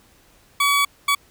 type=tone bursts at uneven times; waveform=20% pulse; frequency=1135 Hz; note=C#6; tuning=41 cents sharp; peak=-11 dBFS; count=2; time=0.6-0.85 / 1.08-1.15 s; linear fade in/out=5 ms; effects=pink hiss -55 dBFS RMS until 1.3 s